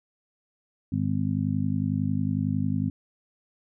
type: harmonic tone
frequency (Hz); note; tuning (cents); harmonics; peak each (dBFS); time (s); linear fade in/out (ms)
51; G#1; -31; 2 / 3 / 4 / 5; -29 / -29 / -29 / -29; 0.92-2.9; 5
effects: none